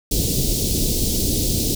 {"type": "band-stop noise", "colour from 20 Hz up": "pink", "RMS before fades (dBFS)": -20, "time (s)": [0.11, 1.75], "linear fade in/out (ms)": 5, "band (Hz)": [430, 4000], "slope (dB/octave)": 24, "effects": []}